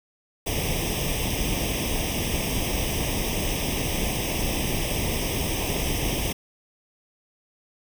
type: noise with comb filter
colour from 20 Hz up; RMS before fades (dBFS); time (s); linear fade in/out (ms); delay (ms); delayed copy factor
pink; -26; 0.46-6.33; 10; 0.35; +0.9
effects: none